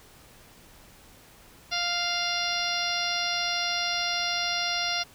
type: harmonic tone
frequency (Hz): 698.5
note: F5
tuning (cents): 0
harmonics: 1 / 2 / 3 / 4 / 5 / 6 / 7 / 8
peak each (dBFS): -34 / -34 / -34 / -34 / -34 / -34 / -34 / -34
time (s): 1.71-5.04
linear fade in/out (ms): 20
effects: pink hiss -53 dBFS RMS until 5.14 s